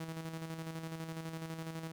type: tone with tremolo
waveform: sawtooth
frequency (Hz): 162.2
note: E3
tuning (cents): -28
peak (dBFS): -35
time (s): 0-1.92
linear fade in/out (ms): 5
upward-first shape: square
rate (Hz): 12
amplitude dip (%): 45
effects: none